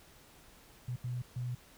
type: tone bursts at uneven times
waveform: sine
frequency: 123.47 Hz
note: B2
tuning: in tune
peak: -34 dBFS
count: 3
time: 0.88-0.96 / 1.04-1.22 / 1.36-1.55 s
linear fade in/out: 5 ms
effects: pink hiss -59 dBFS RMS until 1.77 s